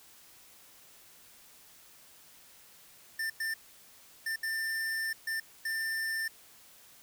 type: tone bursts at uneven times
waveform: square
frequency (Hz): 1791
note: A6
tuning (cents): +30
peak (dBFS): -32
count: 6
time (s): 3.19-3.3 / 3.4-3.54 / 4.26-4.36 / 4.43-5.13 / 5.27-5.4 / 5.65-6.28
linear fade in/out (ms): 5
effects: white hiss -57 dBFS RMS until 7.02 s